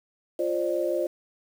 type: tone cluster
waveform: sine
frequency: 349.4 / 534 / 600 Hz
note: F4 / C5 / D5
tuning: +1 / +35 / +37 cents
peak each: -28 dBFS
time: 0.39-1.07 s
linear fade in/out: 5 ms
effects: 8-bit